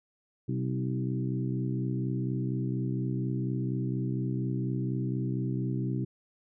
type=harmonic tone with a mistuned harmonic; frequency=64.2 Hz; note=C2; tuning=32 cents flat; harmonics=2 / 3 / 4 / 5 / 6; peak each=-30 / -35 / -38 / -37 / -42 dBFS; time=0.48-6.05 s; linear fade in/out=10 ms; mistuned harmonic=4; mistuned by=+33 cents; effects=none